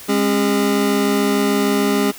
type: tone cluster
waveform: square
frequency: 204.2 / 270.9 / 407.1 Hz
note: G#3 / C#4 / G#4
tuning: -29 / -40 / -35 cents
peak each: -20 dBFS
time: 0.08-2.12 s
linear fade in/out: 20 ms
effects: white hiss -37 dBFS RMS until 2.18 s